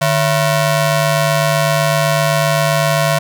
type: ring-modulated tone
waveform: sawtooth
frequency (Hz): 410.2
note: G#4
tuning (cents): -21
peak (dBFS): -5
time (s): 0.01-3.19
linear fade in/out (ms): 10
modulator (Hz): 259
effects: none